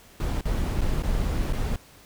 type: noise with dropouts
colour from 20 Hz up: brown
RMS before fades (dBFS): -25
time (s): 0.2-1.76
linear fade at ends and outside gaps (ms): 2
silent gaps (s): 0.41-0.454 / 0.81-0.815 / 1.024-1.034 / 1.526-1.532
effects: pink hiss -52 dBFS RMS until 2.05 s